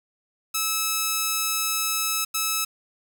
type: tone bursts at uneven times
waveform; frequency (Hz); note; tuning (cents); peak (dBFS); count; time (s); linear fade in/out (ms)
5% pulse; 1300; E6; -24; -11; 2; 0.54-2.25 / 2.34-2.65; 10
effects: 8-bit